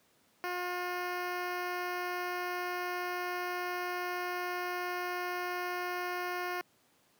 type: tone with notch filter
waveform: 10% pulse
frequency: 357.4 Hz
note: F4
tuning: 40 cents sharp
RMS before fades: -36 dBFS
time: 0.44-6.61 s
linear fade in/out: 0 ms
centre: 7800 Hz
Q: 0.63
effects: pink hiss -68 dBFS RMS until 7.19 s + high-pass 150 Hz 12 dB/octave